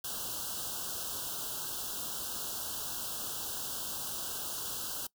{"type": "band-stop noise", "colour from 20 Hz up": "white", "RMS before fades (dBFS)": -38, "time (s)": [0.04, 5.07], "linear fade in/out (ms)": 5, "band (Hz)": [1600, 2800], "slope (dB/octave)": 96, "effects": ["noise-tail reverb RT60 0.1 s tail -22 dB re dry"]}